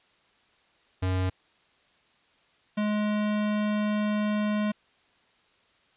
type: tone pair in turn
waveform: square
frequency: 92.8 / 210.1 Hz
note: F#2 / G#3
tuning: +6 / +20 cents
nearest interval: octave + major second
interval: 1414 cents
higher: second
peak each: -25 dBFS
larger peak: neither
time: 1.02-1.3 / 2.77-4.72 s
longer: second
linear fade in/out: 10 ms
effects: white hiss -64 dBFS RMS until 5.96 s + resampled to 8000 Hz